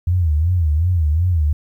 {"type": "tone with vibrato", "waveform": "sine", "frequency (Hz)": 82.41, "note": "E2", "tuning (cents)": 0, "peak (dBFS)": -13, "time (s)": [0.07, 1.53], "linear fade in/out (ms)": 5, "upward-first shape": "sine", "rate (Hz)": 2.7, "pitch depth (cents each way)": 180, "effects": ["9-bit"]}